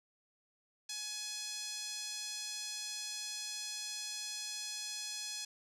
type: tone with band-pass filter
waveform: 5% pulse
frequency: 843 Hz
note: G#5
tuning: 26 cents sharp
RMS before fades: -42 dBFS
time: 0.89-5.45 s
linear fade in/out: 5 ms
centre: 4900 Hz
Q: 1.2
effects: none